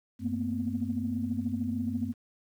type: tone cluster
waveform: sine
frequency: 96.4 / 225.7 / 238.2 / 252.3 Hz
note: G2 / A3 / A#3 / B3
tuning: -28 / +44 / +38 / +37 cents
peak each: -36 / -33 / -35 / -33 dBFS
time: 0.19-2.14 s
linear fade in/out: 50 ms
effects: tanh soft clip ceiling -18 dBFS + 10-bit